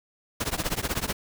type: noise with tremolo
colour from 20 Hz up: pink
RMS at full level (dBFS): -25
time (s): 0.4-1.13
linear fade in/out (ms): 5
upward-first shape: triangle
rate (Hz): 16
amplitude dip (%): 100
type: clicks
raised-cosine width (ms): 0.3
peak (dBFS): -22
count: 2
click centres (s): 0.637 / 0.956
effects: none